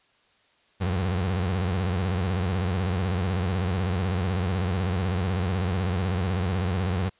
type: tone with vibrato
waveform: 30% pulse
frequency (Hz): 91.1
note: F#2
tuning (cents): -26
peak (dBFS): -21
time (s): 0.8-7.1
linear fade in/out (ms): 20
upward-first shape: sine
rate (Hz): 16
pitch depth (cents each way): 140
effects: white hiss -63 dBFS RMS until 7.19 s + resampled to 8000 Hz